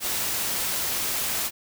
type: noise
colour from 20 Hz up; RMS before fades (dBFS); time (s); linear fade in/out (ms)
white; -27; 0-1.51; 50
effects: none